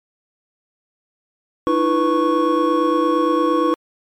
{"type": "tone cluster", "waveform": "triangle", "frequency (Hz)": [307.2, 335.9, 493.5, 1105], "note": ["D#4", "E4", "B4", "C#6"], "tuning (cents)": [-22, 33, -1, -6], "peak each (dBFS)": -18, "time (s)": [1.67, 3.74], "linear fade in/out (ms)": 0, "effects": ["MP3 96 kbps"]}